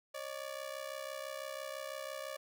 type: ring-modulated tone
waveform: sawtooth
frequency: 578 Hz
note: D5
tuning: 28 cents flat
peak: -34 dBFS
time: 0.14-2.37 s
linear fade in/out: 10 ms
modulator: 33 Hz
effects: none